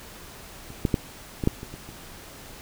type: clicks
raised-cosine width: 3 ms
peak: -28 / -8 / -7 / -14 / -6 / -22 / -25 / -29 dBFS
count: 8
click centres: 0.704 / 0.852 / 0.942 / 1.438 / 1.474 / 1.631 / 1.74 / 1.89 s
effects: pink hiss -44 dBFS RMS until 2.61 s